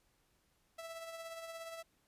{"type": "tone with tremolo", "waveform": "sawtooth", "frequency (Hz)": 659.3, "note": "E5", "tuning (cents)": 0, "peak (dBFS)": -39, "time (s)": [0.78, 1.83], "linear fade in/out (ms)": 10, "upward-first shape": "triangle", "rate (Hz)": 17, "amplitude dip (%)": 50, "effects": ["pink hiss -75 dBFS RMS until 2.07 s", "resampled to 32000 Hz"]}